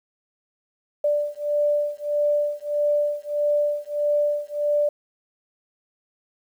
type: beating tone pair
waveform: sine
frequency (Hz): 587.3 / 588.9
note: D5 / D5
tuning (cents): 0 / +5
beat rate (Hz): 1.6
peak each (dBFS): -23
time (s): 1.04-4.89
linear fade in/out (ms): 5
effects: 9-bit